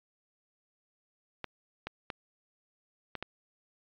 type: clicks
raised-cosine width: 0.3 ms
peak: -19 dBFS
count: 5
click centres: 1.443 / 1.87 / 2.102 / 3.153 / 3.226 s
effects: low-pass 4000 Hz 12 dB/octave + MP3 96 kbps